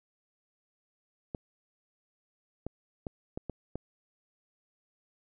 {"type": "clicks", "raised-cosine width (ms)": 2, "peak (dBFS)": -22, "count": 6, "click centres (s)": [1.348, 2.666, 3.068, 3.375, 3.497, 3.756], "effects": []}